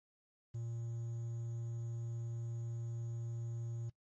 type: tone with quantisation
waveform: triangle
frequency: 116.54 Hz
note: A#2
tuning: in tune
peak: -37 dBFS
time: 0.54-3.9 s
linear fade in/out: 10 ms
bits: 11
effects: noise-tail reverb RT60 0.1 s tail -19 dB re dry + MP3 32 kbps